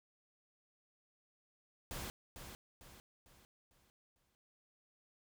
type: noise with echo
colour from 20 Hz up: pink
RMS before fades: -44 dBFS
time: 1.91-2.1 s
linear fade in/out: 0 ms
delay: 450 ms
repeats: 5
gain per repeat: -7 dB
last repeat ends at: 4.35 s
effects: none